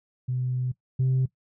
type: tone pair in turn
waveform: sine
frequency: 126.6 / 130.38 Hz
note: B2 / C3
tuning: +43 / -6 cents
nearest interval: minor second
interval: 51 cents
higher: second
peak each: -24 / -18 dBFS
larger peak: second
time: 0.28-0.72 / 0.99-1.26 s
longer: first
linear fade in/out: 10 ms
effects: noise-tail reverb RT60 0.1 s tail -18 dB re dry + tanh soft clip ceiling -18 dBFS